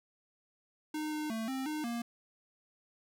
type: tone with pitch steps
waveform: square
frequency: 306.7 / 304.6 / 223.2 / 264.2 / 305.6 / 235.2 Hz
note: D#4 / D#4 / A3 / C4 / D#4 / A#3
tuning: -25 / -37 / +25 / +17 / -31 / +16 cents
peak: -35 dBFS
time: 0.94-2.02 s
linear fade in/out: 5 ms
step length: 180 ms
effects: none